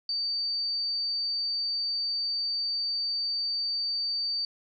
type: tone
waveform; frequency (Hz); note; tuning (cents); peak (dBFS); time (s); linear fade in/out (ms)
sine; 4607; D8; -34; -27; 0.09-4.45; 2
effects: none